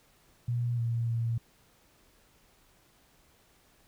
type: tone with pitch steps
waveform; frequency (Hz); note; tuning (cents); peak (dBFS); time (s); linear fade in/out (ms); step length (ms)
sine; 120.1 / 116.6 / 115.8; B2 / A#2 / A#2; -48 / +1 / -11; -27; 0.48-1.38; 5; 300
effects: pink hiss -64 dBFS RMS until 3.87 s